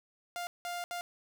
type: tone bursts at uneven times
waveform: sawtooth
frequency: 701 Hz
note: F5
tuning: 6 cents sharp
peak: -32 dBFS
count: 3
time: 0.36-0.47 / 0.65-0.84 / 0.91-1.01 s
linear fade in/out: 0 ms
effects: none